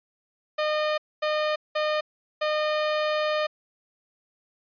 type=tone bursts at uneven times; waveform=sawtooth; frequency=610 Hz; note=D#5; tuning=34 cents flat; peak=-19 dBFS; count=4; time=0.58-0.98 / 1.22-1.56 / 1.75-2.01 / 2.41-3.47 s; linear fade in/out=10 ms; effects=resampled to 11025 Hz